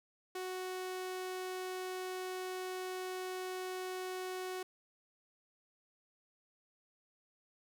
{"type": "tone", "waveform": "sawtooth", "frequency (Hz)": 370, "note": "F#4", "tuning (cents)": 0, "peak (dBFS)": -35, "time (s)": [0.35, 4.63], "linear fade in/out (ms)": 5, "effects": []}